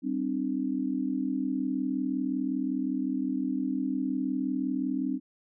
sine chord, G suspended fourth, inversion none, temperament equal with one note detuned, 196 / 261.6 / 301.2 Hz, G3 / C4 / D4, 0 / 0 / +44 cents, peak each -35 / -29 / -32 dBFS, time 0.02-5.2 s, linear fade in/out 50 ms, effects none

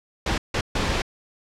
pink noise bursts at uneven times, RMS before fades -23 dBFS, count 3, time 0.26-0.38 / 0.54-0.61 / 0.75-1.02 s, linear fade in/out 5 ms, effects low-pass 5000 Hz 12 dB/octave

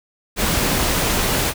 pink noise, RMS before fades -19 dBFS, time 0.36-1.54 s, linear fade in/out 50 ms, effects none

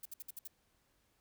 violet noise bursts, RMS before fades -45 dBFS, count 6, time 0.03-0.475 s, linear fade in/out 5 ms, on 25 ms, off 59 ms, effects pink hiss -75 dBFS RMS until 1.2 s

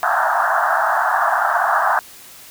pink band-pass noise, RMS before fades -17 dBFS, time 0.03-1.99 s, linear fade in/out 0 ms, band 650 to 1700 Hz, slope 96 dB/octave, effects white hiss -41 dBFS RMS until 2.5 s

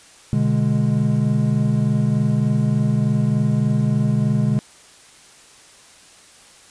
triangle chord, G# diminished, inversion first, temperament equal, 123.47 / 146.83 / 207.7 Hz, B2 / D3 / G#3, 0 / 0 / 0 cents, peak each -18 dBFS, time 0.33-4.59 s, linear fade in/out 0 ms, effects white hiss -47 dBFS RMS until 6.7 s + resampled to 22050 Hz

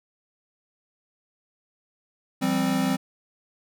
square chord, F suspended second, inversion none, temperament equal with one note detuned, 170.33 / 196 / 261.6 Hz, F3 / G3 / C4, -43 / 0 / 0 cents, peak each -30 / -27 / -25 dBFS, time 2.41-2.97 s, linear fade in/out 20 ms, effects none

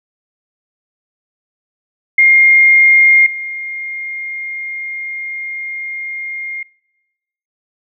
sine tone with level steps, 2124 Hz, C7, 25 cents sharp, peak -5 / -21 dBFS, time 2.18-6.63 s, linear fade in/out 5 ms, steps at 3.26 s, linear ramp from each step 5 ms, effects noise-tail reverb RT60 1.0 s tail -24 dB re dry

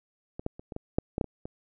clicks, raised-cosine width 2 ms, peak -23 / -16 / -29 / -25 / -21 / -10 / -15 / -10 / -25 / -24 dBFS, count 10, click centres 0.395 / 0.464 / 0.595 / 0.722 / 0.764 / 0.985 / 1.181 / 1.212 / 1.243 / 1.455 s, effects none

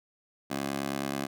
15% pulse tone with high-pass filter, 69.3 Hz, C#2, in tune, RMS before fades -33 dBFS, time 0.5-1.27 s, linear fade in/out 10 ms, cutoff 280 Hz, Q 0.95, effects none

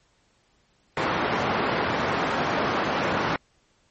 white band-pass noise, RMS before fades -25 dBFS, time 0.97-3.36 s, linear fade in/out 2 ms, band 110 to 1300 Hz, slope 12 dB/octave, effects pink hiss -65 dBFS RMS until 3.9 s + MP3 32 kbps

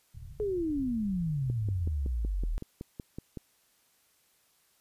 pink low-pass noise, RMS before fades -44 dBFS, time 0.14-1.93 s, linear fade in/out 10 ms, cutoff 140 Hz, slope 48 dB/octave
sine exponential sweep, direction down, 430.7 to 36.71 Hz, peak -28 dBFS, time 0.4-2.58 s, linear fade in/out 0 ms
click train, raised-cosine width 3 ms, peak -25 dBFS, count 11, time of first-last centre 1.5-3.373 s, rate 5.34 Hz
effects white hiss -68 dBFS RMS until 4.8 s + resampled to 32000 Hz

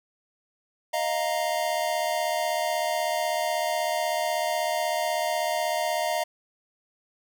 square chord, Eb suspended second, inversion none, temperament equal, 622.3 / 698.5 / 932.3 Hz, Eb5 / F5 / Bb5, 0 / 0 / 0 cents, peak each -29 / -29 / -32 dBFS, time 0.93-6.24 s, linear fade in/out 10 ms, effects none

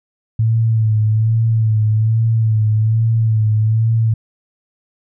sine tone with vibrato, 110.6 Hz, A2, 9 cents sharp, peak -11 dBFS, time 0.39-4.14 s, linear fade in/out 5 ms, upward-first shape sine, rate 1.2 Hz, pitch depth 45 cents each way, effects none

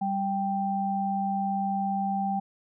sine tone pair together, 196 / 785.3 Hz, G3 / G5, 0 / +3 cents, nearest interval 2 octaves, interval 2403 cents, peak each -29 / -27 dBFS, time 0.01-2.4 s, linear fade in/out 10 ms, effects none

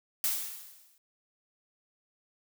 blue noise with exponential decay, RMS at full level -27 dBFS, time 0.24-0.98 s, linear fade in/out 1 ms, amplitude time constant 160 ms, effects none

